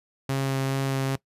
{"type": "tone with vibrato", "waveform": "sawtooth", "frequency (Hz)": 135.1, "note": "C#3", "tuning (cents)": -44, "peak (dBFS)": -20, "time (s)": [0.29, 1.16], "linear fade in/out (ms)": 5, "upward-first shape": "sine", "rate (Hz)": 2.4, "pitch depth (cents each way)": 9, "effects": ["noise-tail reverb RT60 0.1 s tail -20 dB re dry", "resampled to 32000 Hz"]}